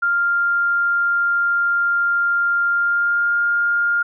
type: tone with pitch glide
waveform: sine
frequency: 1396.9 to 1409.1 Hz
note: F6 to F6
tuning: 0 to +15 cents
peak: -15 dBFS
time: 0.02-4.03 s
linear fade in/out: 10 ms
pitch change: +15 cents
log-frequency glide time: 2.7-3.35 s
effects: none